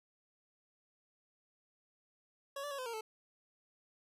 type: tone with pitch steps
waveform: 25% pulse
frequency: 556 / 580 / 556 / 511 / 463.9 / 437.8 Hz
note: C#5 / D5 / C#5 / C5 / A#4 / A4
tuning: +5 / -22 / +5 / -41 / -8 / -9 cents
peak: -36 dBFS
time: 2.56-3.01 s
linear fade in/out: 5 ms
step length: 75 ms
effects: resampled to 32000 Hz